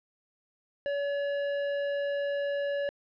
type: tone with hard clipping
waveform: triangle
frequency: 568 Hz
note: C#5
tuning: 42 cents sharp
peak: -30 dBFS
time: 0.86-2.89 s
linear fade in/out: 0 ms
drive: 16 dB
effects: low-pass 3000 Hz 12 dB/octave